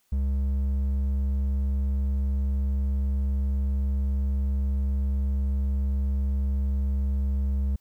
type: tone with hard clipping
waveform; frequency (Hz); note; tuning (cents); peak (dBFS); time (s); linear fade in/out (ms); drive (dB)
sine; 68.1; C#2; -30; -24; 0.12-7.76; 5; 5
effects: white hiss -69 dBFS RMS until 7.8 s